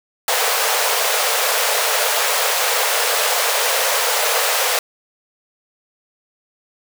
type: high-pass noise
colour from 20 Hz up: pink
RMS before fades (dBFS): -18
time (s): 0.28-4.79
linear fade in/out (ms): 2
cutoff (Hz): 440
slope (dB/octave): 96
effects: none